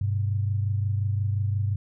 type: tone pair together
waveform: sine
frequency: 99.7 / 125.38 Hz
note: G2 / B2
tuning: +30 / +27 cents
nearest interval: major third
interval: 397 cents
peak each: -23 / -31 dBFS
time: 0.01-1.76 s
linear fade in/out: 5 ms
effects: none